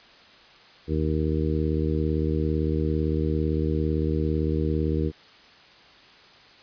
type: harmonic tone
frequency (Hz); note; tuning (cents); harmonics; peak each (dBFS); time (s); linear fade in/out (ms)
77.78; D#2; 0; 1 / 2 / 3 / 4 / 5 / 6; -26 / -28 / -32 / -29 / -31 / -32; 0.87-5.12; 50
effects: white hiss -51 dBFS RMS until 6.62 s + resampled to 11025 Hz